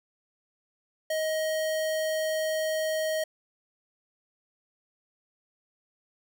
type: tone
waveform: square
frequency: 629 Hz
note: D#5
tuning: 19 cents sharp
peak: -27 dBFS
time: 1.1-3.24 s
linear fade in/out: 5 ms
effects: none